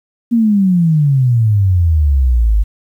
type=exponential sweep; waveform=sine; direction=down; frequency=240 to 49.46 Hz; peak=-8 dBFS; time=0.31-2.64 s; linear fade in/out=20 ms; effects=8-bit